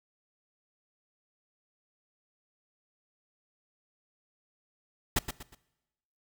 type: noise with echo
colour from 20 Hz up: pink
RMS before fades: -25 dBFS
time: 5.16-5.19 s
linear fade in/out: 5 ms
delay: 120 ms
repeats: 3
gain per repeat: -9 dB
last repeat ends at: 5.55 s
effects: noise-tail reverb RT60 1.0 s tail -22 dB re dry